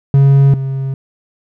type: tone pair in turn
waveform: triangle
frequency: 138.1 / 134.79 Hz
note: C#3 / C#3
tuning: -6 / -48 cents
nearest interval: unison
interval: 42 cents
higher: first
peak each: -3 / -14 dBFS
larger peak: first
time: 0.14-0.54 / 0.54-0.94 s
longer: neither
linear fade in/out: 2 ms
effects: none